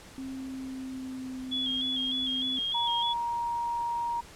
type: tone with pitch glide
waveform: sine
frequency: 265.1 to 258.4 Hz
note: C4 to C4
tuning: +23 to -21 cents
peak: -35 dBFS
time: 0.18-2.59 s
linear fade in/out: 0 ms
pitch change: -44 cents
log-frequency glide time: 0.29-1.38 s
type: tone with vibrato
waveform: sine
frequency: 3322 Hz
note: G#7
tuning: in tune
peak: -28 dBFS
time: 1.51-3.14 s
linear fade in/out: 20 ms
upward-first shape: square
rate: 3.3 Hz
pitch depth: 42 cents each way
type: tone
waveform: sine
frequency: 942 Hz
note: A#5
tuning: 18 cents sharp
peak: -28 dBFS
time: 2.74-4.21 s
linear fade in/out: 10 ms
effects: pink hiss -50 dBFS RMS until 4.35 s + low-pass 10000 Hz 12 dB/octave